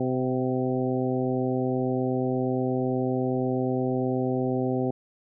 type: harmonic tone with a mistuned harmonic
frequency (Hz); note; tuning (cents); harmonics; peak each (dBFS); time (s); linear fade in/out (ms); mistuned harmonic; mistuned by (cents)
128.3; C3; -34; 1 / 2 / 3 / 4 / 5 / 6; -30 / -27 / -29 / -32 / -36 / -36; 0-4.91; 5; 5; +29
effects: none